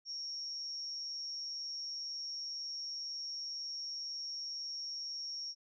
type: tone with amplitude modulation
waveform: sine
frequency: 5550 Hz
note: F8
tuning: 12 cents flat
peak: -36 dBFS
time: 0.05-5.55 s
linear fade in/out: 50 ms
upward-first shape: sine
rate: 278 Hz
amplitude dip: 65%
effects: none